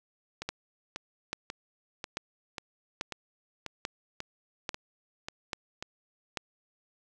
two click trains, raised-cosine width 0.2 ms, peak -15 / -19 dBFS, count 8 / 11, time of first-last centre 0.49-6.372 / 0.42-5.825 s, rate 1.19 / 1.85 Hz, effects none

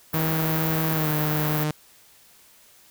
white band-stop noise, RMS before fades -29 dBFS, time 0.13-1.64 s, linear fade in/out 5 ms, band 1800 to 13000 Hz, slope 48 dB/octave
sawtooth tone with pitch glide, 159.2 to 152.1 Hz, D#3 to D#3, +40 to -39 cents, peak -19 dBFS, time 0.14-1.71 s, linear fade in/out 0 ms, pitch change -79 cents, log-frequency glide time 0.93-1.12 s
effects white hiss -54 dBFS RMS until 2.9 s

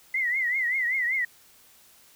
sine tone with vibrato, 2014 Hz, B6, 33 cents sharp, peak -23 dBFS, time 0.14-1.25 s, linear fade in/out 5 ms, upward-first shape triangle, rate 5.2 Hz, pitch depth 140 cents each way, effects white hiss -56 dBFS RMS until 2.15 s

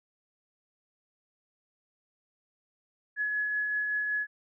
sine tone with tremolo, 1694 Hz, G#6, 34 cents sharp, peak -26 dBFS, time 3.16-4.27 s, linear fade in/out 50 ms, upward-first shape triangle, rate 5.3 Hz, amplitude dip 30%, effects none

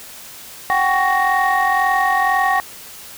sine tone cluster, 749 / 791 / 1116 / 1862 Hz, F#5 / G5 / C#6 / A#6, +21 / +15 / +11 / -2 cents, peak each -18 dBFS, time 0.7-2.6 s, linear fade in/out 0 ms, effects tanh soft clip ceiling -8 dBFS + white hiss -37 dBFS RMS until 3.17 s

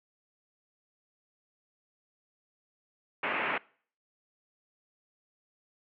white low-pass noise, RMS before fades -31 dBFS, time 3.23-3.58 s, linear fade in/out 5 ms, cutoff 2600 Hz, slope 48 dB/octave, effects noise-tail reverb RT60 0.5 s tail -24 dB re dry + high-pass 300 Hz 12 dB/octave

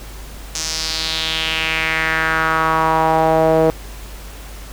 sawtooth tone with band-pass filter sweep, 160.2 Hz, E3, 49 cents flat, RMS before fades -17 dBFS, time 0.55-3.7 s, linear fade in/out 0 ms, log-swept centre 6200 to 530 Hz, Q 3.1, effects added 50 Hz sine -32 dBFS peak until 4.72 s + pink hiss -38 dBFS RMS until 4.72 s

